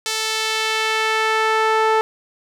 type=tone with band-pass filter sweep; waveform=sawtooth; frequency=440 Hz; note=A4; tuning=in tune; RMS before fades=-19 dBFS; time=0.06-2.01 s; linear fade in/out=0 ms; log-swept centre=5300 to 940 Hz; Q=0.93; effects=none